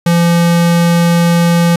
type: tone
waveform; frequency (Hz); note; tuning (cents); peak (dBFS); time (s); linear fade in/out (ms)
square; 170.8; F3; -38; -8; 0.06-1.76; 5
effects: resampled to 32000 Hz